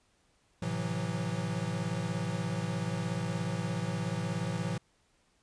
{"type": "chord", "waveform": "square", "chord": "F# half-diminished seventh", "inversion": "first", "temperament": "equal with one note detuned", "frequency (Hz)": [110, 130.81, 164.81, 181.61], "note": ["A2", "C3", "E3", "F#3"], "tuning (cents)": [0, 0, 0, -32], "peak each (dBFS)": [-38, -40, -36, -38], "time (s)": [0.62, 4.78], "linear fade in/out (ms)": 5, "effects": ["pink hiss -70 dBFS RMS until 5.42 s", "resampled to 22050 Hz"]}